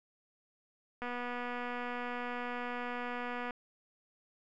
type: click train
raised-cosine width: 0.5 ms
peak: -25 dBFS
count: 608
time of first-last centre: 1.02-3.508 s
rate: 244 Hz
effects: none